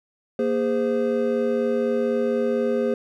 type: tone cluster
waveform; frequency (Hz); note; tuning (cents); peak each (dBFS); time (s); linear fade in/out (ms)
triangle; 233.7 / 411.9 / 516; A#3 / G#4 / C5; +5 / -14 / -24; -23 / -22 / -22; 0.39-2.94; 2
effects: none